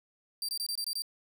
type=tone bursts; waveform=sawtooth; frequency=4698 Hz; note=D8; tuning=in tune; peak=-29 dBFS; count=7; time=0.42-1.021 s; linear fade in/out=2 ms; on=67 ms; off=22 ms; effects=none